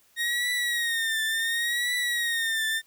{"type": "tone with vibrato", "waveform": "30% pulse", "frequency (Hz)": 1864.7, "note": "A#6", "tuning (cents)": 0, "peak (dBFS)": -22, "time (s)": [0.16, 2.82], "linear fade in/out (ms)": 50, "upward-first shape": "triangle", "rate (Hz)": 0.7, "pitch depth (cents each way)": 97, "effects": ["white hiss -62 dBFS RMS until 2.86 s"]}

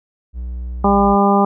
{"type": "tone with pitch glide", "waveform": "triangle", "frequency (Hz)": [61.1, 56.35], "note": ["B1", "A1"], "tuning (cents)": [-18, 42], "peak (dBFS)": -21, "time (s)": [0.33, 1.17], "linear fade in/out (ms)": 50, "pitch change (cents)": -140, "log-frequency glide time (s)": [0.88, 0.98]}
{"type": "harmonic tone", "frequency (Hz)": 200, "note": "G3", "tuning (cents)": 35, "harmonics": [1, 2, 3, 4, 5, 6], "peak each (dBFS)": [-14, -18, -21, -16, -20, -20], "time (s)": [0.84, 1.45], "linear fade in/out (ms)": 5}
{"effects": []}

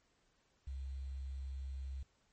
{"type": "tone with quantisation", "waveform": "sine", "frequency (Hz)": 67, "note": "C2", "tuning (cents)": 42, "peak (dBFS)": -40, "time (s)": [0.67, 2.03], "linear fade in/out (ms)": 5, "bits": 11, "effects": ["pink hiss -75 dBFS RMS until 2.32 s", "MP3 32 kbps"]}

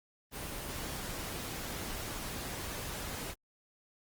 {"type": "noise", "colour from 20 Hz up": "pink", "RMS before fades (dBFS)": -40, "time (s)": [0.31, 3.35], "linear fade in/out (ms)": 50, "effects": ["Opus 24 kbps"]}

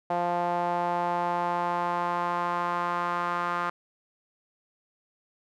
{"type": "tone with band-pass filter sweep", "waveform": "sawtooth", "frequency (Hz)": 174.61, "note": "F3", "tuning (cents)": 0, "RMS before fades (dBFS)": -28, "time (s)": [0.1, 3.7], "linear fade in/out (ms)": 5, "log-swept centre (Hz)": [760, 1200], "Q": 3.3, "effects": []}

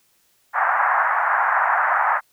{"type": "band-pass noise", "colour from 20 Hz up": "pink", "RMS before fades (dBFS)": -19, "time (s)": [0.53, 2.21], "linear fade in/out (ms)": 50, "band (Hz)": [740, 1800], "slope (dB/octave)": 48, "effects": ["white hiss -62 dBFS RMS until 2.32 s"]}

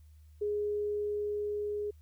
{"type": "tone with level ramp", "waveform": "sine", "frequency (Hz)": 415.3, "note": "G#4", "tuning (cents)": 0, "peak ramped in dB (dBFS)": [-29, -32], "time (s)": [0.41, 1.91], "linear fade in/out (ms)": 10, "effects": ["added 76 Hz sine -53 dBFS peak until 2.01 s", "white hiss -74 dBFS RMS until 2.01 s"]}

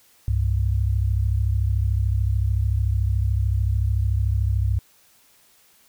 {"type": "tone pair together", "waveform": "sine", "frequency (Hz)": [66.2, 99.8], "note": ["C2", "G2"], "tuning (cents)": [21, 32], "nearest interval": "perfect fifth", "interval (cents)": 711, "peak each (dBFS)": -21, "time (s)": [0.28, 4.79], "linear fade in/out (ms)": 0, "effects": ["white hiss -57 dBFS RMS until 5.88 s"]}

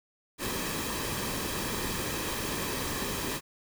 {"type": "noise with comb filter", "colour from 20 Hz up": "pink", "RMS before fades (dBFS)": -33, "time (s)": [0.38, 3.41], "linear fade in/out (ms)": 50, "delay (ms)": 1.4, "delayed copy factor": -0.5, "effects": []}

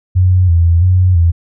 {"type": "tone with vibrato", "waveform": "sine", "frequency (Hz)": 88, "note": "F2", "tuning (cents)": 14, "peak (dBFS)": -6, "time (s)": [0.15, 1.32], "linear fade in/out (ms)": 20, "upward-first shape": "square", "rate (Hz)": 1.5, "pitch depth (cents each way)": 71, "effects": []}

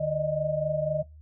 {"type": "tone cluster", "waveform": "sine", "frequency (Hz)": [150.8, 600, 624], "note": ["D3", "D5", "D#5"], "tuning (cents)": [46, 37, 5], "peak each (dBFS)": [-31, -31, -27], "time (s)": [0, 1.03], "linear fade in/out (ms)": 10, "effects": ["noise-tail reverb RT60 0.2 s tail -20 dB re dry", "added 76 Hz sine -46 dBFS peak until 1.21 s"]}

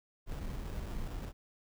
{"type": "noise with sample-and-hold", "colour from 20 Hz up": "brown", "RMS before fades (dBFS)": -39, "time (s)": [0.26, 1.33], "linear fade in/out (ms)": 50, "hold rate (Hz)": 2100, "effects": []}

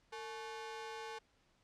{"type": "ring-modulated tone", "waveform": "sawtooth", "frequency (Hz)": 655, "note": "E5", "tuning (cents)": -11, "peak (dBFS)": -37, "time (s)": [0.12, 1.19], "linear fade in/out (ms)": 10, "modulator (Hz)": 202, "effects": ["pink hiss -73 dBFS RMS until 1.63 s", "low-pass 6000 Hz 12 dB/octave"]}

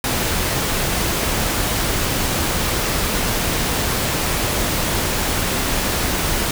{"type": "noise", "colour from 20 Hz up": "pink", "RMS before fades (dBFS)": -20, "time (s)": [0.04, 6.51], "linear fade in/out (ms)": 2, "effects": []}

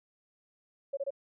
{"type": "tone bursts", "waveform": "sine", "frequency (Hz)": 554.4, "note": "C#5", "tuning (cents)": 0, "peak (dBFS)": -30, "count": 3, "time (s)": [0.93, 1.106], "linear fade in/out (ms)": 10, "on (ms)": 42, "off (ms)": 25, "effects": []}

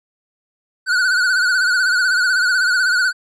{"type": "tone with vibrato", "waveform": "square", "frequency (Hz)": 1480, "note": "F#6", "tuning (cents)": 0, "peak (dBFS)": -14, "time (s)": [0.86, 3.13], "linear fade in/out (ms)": 50, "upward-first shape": "sine", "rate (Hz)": 16, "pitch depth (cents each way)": 70, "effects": ["low-pass 7000 Hz 12 dB/octave"]}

